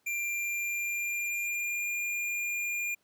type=tone with pitch glide; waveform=square; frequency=2376 to 2409 Hz; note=D7 to D7; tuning=+20 to +43 cents; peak=-31 dBFS; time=0.06-2.95 s; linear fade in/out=10 ms; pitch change=+23 cents; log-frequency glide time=0.16-1.87 s; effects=pink hiss -72 dBFS RMS until 3.03 s + high-pass 150 Hz 12 dB/octave